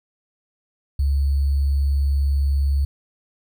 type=tone with sample-and-hold; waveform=sine; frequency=69.8 Hz; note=C#2; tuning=13 cents sharp; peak=-16 dBFS; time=0.99-2.85 s; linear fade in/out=5 ms; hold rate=4410 Hz; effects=none